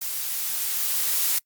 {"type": "noise with level ramp", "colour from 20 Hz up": "blue", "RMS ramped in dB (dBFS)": [-30, -22], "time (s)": [0.01, 1.39], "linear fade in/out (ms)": 10, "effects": ["noise-tail reverb RT60 0.1 s tail -24 dB re dry", "Opus 48 kbps"]}